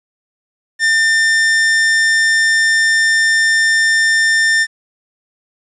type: tone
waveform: 45% pulse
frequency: 1800 Hz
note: A6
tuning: 39 cents sharp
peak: -10 dBFS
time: 0.79-4.67 s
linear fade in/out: 50 ms
effects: resampled to 22050 Hz + 8-bit